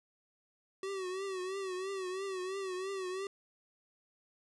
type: tone with vibrato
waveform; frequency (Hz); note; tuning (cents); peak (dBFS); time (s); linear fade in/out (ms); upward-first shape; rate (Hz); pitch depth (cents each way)
square; 379.2; F#4; +43; -37; 0.83-3.27; 2; triangle; 3; 85
effects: resampled to 22050 Hz